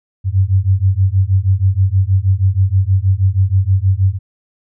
sine beating tone pair, 92.7 / 99 Hz, F#2 / G2, +4 / +18 cents, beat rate 6.3 Hz, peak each -13 dBFS, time 0.24-4.19 s, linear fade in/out 50 ms, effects none

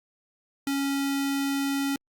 square tone with notch filter, 277.2 Hz, C#4, in tune, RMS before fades -27 dBFS, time 0.67-1.96 s, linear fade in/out 2 ms, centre 560 Hz, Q 0.66, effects Opus 48 kbps

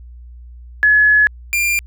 sine / 45% pulse tone pair in turn, 1700 / 2390 Hz, G#6 / D7, +40 / +30 cents, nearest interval tritone, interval 590 cents, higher second, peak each -8 / -14 dBFS, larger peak first, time 0.83-1.27 / 1.53-1.79 s, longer first, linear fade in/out 0 ms, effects added 60 Hz sine -34 dBFS peak until 1.86 s

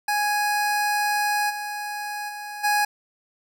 25% pulse tone with level steps, 830.6 Hz, G#5, in tune, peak -17 / -25 / -29 / -15 dBFS, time 0.08-2.85 s, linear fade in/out 5 ms, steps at 1.49 / 2.28 / 2.63 s, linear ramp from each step 20 ms, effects none

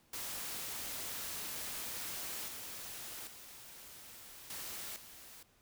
white noise with level steps, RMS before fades -42 / -46 / -53 / -44 / -54 dBFS, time 0.13-5.43 s, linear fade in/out 5 ms, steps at 2.48 / 3.27 / 4.5 / 4.96 s, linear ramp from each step 2 ms, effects pink hiss -69 dBFS RMS until 5.61 s

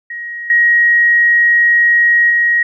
sine tone with level steps, 1890 Hz, A#6, 23 cents sharp, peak -22 / -7 / -9 dBFS, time 0.1-2.63 s, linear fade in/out 5 ms, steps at 0.5 / 2.3 s, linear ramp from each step 2 ms, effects none

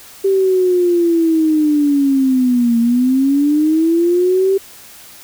sine linear two-way sweep, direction down then up, 392 to 230.3 to 392 Hz, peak -10 dBFS, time 0.24-4.58 s, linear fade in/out 10 ms, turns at 2.79 s, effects white hiss -39 dBFS RMS until 5.23 s

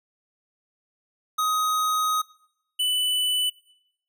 square tone pair in turn, 1256 / 2987 Hz, D#6 / F#7, +16 / +16 cents, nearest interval octave + minor third, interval 1500 cents, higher second, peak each -22 dBFS, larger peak neither, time 1.38-2.22 / 2.79-3.5 s, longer first, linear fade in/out 10 ms, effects noise-tail reverb RT60 0.8 s tail -22 dB re dry

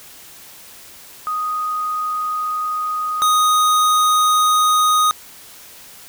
sine / square tone pair in turn, 1244.5 / 1244.5 Hz, D#6 / D#6, 0 / 0 cents, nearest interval unison, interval 0 cents, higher neither, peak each -19 / -13 dBFS, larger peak second, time 1.27-3.22 / 3.22-5.11 s, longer first, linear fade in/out 0 ms, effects white hiss -41 dBFS RMS until 6.08 s

